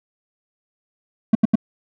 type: tone bursts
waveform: triangle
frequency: 220 Hz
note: A3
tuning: in tune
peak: -7 dBFS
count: 3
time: 1.33-1.556 s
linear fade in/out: 5 ms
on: 22 ms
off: 80 ms
effects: none